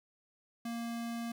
square tone, 233.1 Hz, A#3, in tune, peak -37 dBFS, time 0.65-1.32 s, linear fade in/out 5 ms, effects none

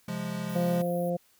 square chord, F minor, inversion second, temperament equal with one note detuned, 133.48 / 174.61 / 207.7 Hz, C3 / F3 / Ab3, +35 / 0 / 0 cents, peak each -40 / -35 / -36 dBFS, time 0.08-0.82 s, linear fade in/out 5 ms
pink high-pass noise, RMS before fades -49 dBFS, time 0.49-1.1 s, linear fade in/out 5 ms, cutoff 10000 Hz, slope 96 dB/octave
harmonic tone, 174.61 Hz, F3, in tune, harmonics 1 / 2 / 3 / 4, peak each -30 / -38 / -29 / -36 dBFS, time 0.55-1.17 s, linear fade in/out 10 ms
effects white hiss -64 dBFS RMS until 1.39 s

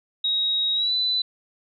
sine tone with pitch glide, 3794 to 3994 Hz, A#7 to B7, +30 to +19 cents, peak -20 dBFS, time 0.24-1.22 s, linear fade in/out 5 ms, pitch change +89 cents, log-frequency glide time 0.74-0.93 s, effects none

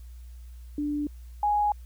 sine tone pair in turn, 293.7 / 830.7 Hz, D4 / G#5, 0 / 0 cents, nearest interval octave + tritone, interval 1800 cents, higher second, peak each -26 / -21 dBFS, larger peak second, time 0.78-1.07 / 1.43-1.72 s, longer neither, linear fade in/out 2 ms, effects added 60 Hz sine -41 dBFS peak until 1.85 s + white hiss -63 dBFS RMS until 1.85 s

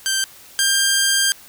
10% pulse tone pair in turn, 1568 / 1593.6 Hz, G6 / G6, 0 / +28 cents, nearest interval unison, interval 28 cents, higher second, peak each -9 / -6 dBFS, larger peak second, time 0.06-0.24 / 0.59-1.32 s, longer second, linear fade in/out 0 ms, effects white hiss -44 dBFS RMS until 1.48 s

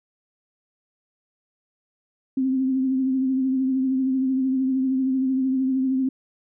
sine tone with vibrato, 262.6 Hz, C4, 6 cents sharp, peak -19 dBFS, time 2.37-6.09 s, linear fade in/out 5 ms, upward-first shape triangle, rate 13 Hz, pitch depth 41 cents each way, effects none

